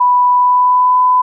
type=tone with pitch glide; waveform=sine; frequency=987.8 to 1002.7 Hz; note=B5 to B5; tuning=0 to +26 cents; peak=-7 dBFS; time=0-1.22 s; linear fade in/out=10 ms; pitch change=+26 cents; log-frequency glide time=0.31-0.99 s; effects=none